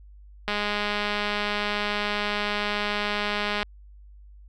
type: click train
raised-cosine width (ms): 0.3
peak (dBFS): -11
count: 653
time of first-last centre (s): 0.48-3.63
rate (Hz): 207
effects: added 50 Hz sine -45 dBFS peak until 4.48 s